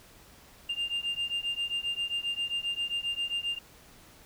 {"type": "beating tone pair", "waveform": "sine", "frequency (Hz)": [2797, 2804.5], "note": ["F7", "F7"], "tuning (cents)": [2, 7], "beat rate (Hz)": 7.5, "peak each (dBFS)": -31, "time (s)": [0.69, 3.59], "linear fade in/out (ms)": 10, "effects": ["tanh soft clip ceiling -26 dBFS", "pink hiss -55 dBFS RMS until 4.25 s"]}